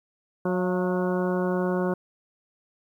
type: harmonic tone with a mistuned harmonic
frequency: 182.3 Hz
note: F#3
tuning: 25 cents flat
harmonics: 1 / 2 / 3 / 4 / 5 / 6 / 7 / 8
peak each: -26 / -27 / -30 / -37 / -37 / -37 / -43 / -38 dBFS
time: 0.45-1.94 s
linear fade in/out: 5 ms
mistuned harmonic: 4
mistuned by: -59 cents
effects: 10-bit